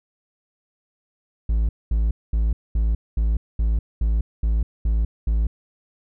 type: tone bursts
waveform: triangle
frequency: 55 Hz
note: A1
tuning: in tune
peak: -15 dBFS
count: 10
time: 1.49-5.47 s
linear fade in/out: 5 ms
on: 200 ms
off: 220 ms
effects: none